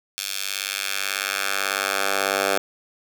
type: tone with high-pass filter sweep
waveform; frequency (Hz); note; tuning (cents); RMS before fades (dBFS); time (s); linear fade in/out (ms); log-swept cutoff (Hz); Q
10% pulse; 98.2; G2; +4; -25; 0.18-2.58; 0; 3700 to 630; 0.95
effects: none